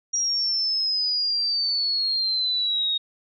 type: exponential sweep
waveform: sine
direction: down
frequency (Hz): 5710 to 3729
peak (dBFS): -21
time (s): 0.13-2.98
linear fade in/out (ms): 10
effects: none